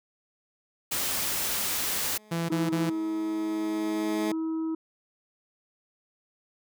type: noise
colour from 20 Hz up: white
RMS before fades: -29 dBFS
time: 0.91-2.18 s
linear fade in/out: 10 ms
type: tone with exponential growth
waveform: 15% pulse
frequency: 213.1 Hz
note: G#3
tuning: 45 cents sharp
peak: -22 dBFS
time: 0.96-4.32 s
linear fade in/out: 5 ms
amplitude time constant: 730 ms
type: tone bursts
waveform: sawtooth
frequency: 167.4 Hz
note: E3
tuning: 27 cents sharp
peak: -23 dBFS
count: 3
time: 2.31-2.9 s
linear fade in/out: 10 ms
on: 180 ms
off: 25 ms
type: harmonic tone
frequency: 321.8 Hz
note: E4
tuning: 42 cents flat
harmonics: 1 / 3 / 4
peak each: -27 / -47 / -49 dBFS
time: 2.5-4.75 s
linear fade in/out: 5 ms
effects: none